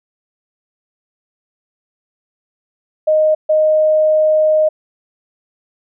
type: tone bursts at uneven times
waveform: sine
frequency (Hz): 620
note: D#5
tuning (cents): -6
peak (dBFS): -9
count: 2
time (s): 3.07-3.35 / 3.49-4.69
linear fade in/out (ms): 10
effects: none